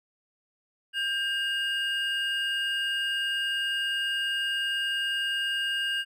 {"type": "tone pair together", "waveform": "triangle", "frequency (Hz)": [1595.7, 2845], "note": ["G6", "F7"], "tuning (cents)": [30, 31], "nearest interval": "minor seventh", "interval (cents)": 1001, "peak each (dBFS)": [-28, -27], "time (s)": [0.93, 6.05], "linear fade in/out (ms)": 50, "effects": []}